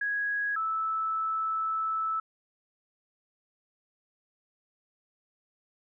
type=tone pair in turn; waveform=sine; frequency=1659 / 1311.1 Hz; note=G#6 / E6; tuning=-2 / -10 cents; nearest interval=major third; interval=408 cents; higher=first; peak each=-27 / -27 dBFS; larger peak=neither; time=0.01-0.56 / 0.56-2.2 s; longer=second; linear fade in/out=5 ms; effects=none